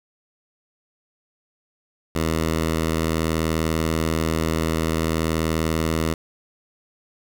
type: tone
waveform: 10% pulse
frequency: 80.5 Hz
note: E2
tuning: 41 cents flat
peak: -12 dBFS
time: 2.15-6.14 s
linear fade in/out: 5 ms
effects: 8-bit